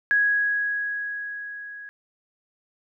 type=tone with level ramp; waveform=sine; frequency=1661.2 Hz; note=G#6; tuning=in tune; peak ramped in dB=-16 to -37 dBFS; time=0.11-1.89 s; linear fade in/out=0 ms; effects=none